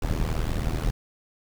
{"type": "noise with amplitude modulation", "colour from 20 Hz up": "brown", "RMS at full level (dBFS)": -22, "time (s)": [0.02, 0.91], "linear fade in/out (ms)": 5, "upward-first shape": "sine", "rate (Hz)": 78.7, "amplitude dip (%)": 90, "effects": []}